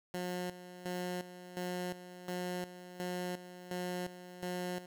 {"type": "tone with tremolo", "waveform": "15% pulse", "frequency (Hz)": 179.7, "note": "F3", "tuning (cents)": 50, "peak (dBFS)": -30, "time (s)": [0.14, 4.86], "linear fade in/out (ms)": 2, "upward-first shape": "square", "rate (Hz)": 1.4, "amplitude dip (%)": 75, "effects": []}